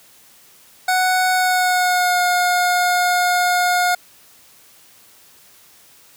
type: tone with pitch glide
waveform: 25% pulse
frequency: 740 to 716.9 Hz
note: F#5 to F5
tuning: 0 to +45 cents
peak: -11 dBFS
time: 0.88-3.95 s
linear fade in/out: 5 ms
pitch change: -55 cents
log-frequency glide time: 1.32-2.2 s
effects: white hiss -49 dBFS RMS until 6.16 s + high-pass 60 Hz 12 dB/octave